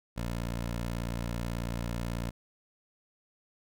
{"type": "tone", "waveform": "15% pulse", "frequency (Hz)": 58.27, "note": "A#1", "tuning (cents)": 0, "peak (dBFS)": -26, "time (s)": [0.16, 2.31], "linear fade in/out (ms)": 20, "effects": []}